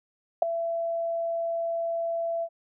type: tone with ADSR envelope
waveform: sine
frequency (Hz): 670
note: E5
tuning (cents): +28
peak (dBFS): -12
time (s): 0.42-2.49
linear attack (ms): 5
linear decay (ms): 5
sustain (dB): -14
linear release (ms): 62
effects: none